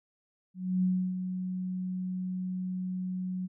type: tone with ADSR envelope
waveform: sine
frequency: 184.1 Hz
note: F#3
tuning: 8 cents flat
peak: -23 dBFS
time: 0.54-3.48 s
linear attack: 290 ms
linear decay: 310 ms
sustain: -8 dB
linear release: 30 ms
effects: none